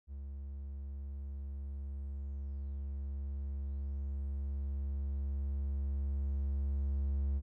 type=tone with level ramp; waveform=triangle; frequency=69.3 Hz; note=C#2; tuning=in tune; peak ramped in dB=-39 to -28 dBFS; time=0.07-7.42 s; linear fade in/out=50 ms; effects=none